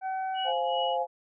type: harmonic tone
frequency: 759 Hz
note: F#5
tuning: 44 cents sharp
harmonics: 1 / 2 / 3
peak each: -29 / -41 / -51 dBFS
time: 0.01-0.53 s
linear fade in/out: 50 ms
type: tone with tremolo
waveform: sine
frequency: 2920 Hz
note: F#7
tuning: 24 cents flat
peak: -31 dBFS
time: 0.34-0.98 s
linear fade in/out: 50 ms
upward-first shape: triangle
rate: 2.6 Hz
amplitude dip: 90%
type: chord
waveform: sine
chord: F minor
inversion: second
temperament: just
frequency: 523.8 / 698.5 / 838.1 Hz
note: C5 / F5 / Ab5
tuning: +2 / 0 / +16 cents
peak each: -30 dBFS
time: 0.44-1.07 s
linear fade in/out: 50 ms
effects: none